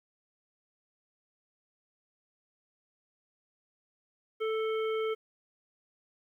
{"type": "harmonic tone with a mistuned harmonic", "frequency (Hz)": 440, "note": "A4", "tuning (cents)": 0, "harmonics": [1, 3, 5, 7], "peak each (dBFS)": [-29, -39, -43, -46], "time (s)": [4.4, 5.15], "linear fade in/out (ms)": 20, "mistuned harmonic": 7, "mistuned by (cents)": 29, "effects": ["11-bit"]}